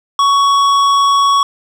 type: tone with hard clipping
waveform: sine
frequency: 1118 Hz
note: C#6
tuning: 14 cents sharp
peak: -10 dBFS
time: 0.19-1.43 s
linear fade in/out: 2 ms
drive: 11 dB
effects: none